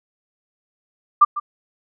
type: tone with echo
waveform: sine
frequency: 1187 Hz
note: D6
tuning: 18 cents sharp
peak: -6 dBFS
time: 1.21-1.25 s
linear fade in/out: 10 ms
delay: 150 ms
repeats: 1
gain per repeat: -15 dB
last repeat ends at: 1.4 s
effects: none